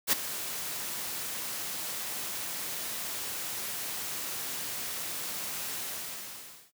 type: noise with ADSR envelope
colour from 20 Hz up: white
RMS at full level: -22 dBFS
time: 0.07-6.72 s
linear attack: 56 ms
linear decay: 9 ms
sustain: -14 dB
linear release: 900 ms
effects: noise-tail reverb RT60 0.1 s tail -23 dB re dry + high-pass 100 Hz 12 dB/octave

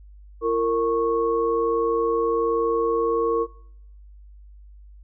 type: tone cluster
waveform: sine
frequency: 338.4 / 459.7 / 1102 Hz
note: E4 / A#4 / C#6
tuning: +45 / -24 / -11 cents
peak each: -28 / -20 / -27 dBFS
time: 0.41-3.47 s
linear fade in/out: 50 ms
effects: noise-tail reverb RT60 0.8 s tail -23 dB re dry + added 50 Hz sine -43 dBFS peak until 5.03 s

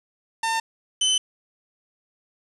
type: tone pair in turn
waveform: sawtooth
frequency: 903 / 3037 Hz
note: A5 / F#7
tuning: +45 / +44 cents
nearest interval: octave + major sixth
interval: 2099 cents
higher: second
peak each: -18 / -15 dBFS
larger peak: second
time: 0.43-0.6 / 1.01-1.18 s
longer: neither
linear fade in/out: 5 ms
effects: resampled to 24000 Hz + 7-bit

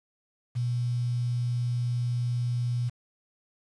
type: tone with quantisation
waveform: sine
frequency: 121.4 Hz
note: B2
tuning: 29 cents flat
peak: -25 dBFS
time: 0.55-2.9 s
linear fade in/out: 20 ms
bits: 8
effects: resampled to 22050 Hz

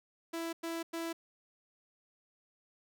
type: tone bursts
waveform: sawtooth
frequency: 331.8 Hz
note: E4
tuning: 11 cents sharp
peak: -32 dBFS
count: 3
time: 0.33-1.13 s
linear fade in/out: 10 ms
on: 200 ms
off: 100 ms
effects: none

